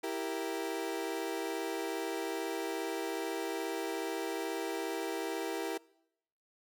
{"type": "chord", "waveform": "30% pulse", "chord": "E diminished", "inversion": "none", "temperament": "equal", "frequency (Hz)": [329.6, 392, 466.2], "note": ["E4", "G4", "Bb4"], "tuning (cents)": [0, 0, 0], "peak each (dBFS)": [-36, -36, -37], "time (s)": [0.03, 5.78], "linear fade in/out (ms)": 10, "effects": ["noise-tail reverb RT60 0.8 s tail -23 dB re dry"]}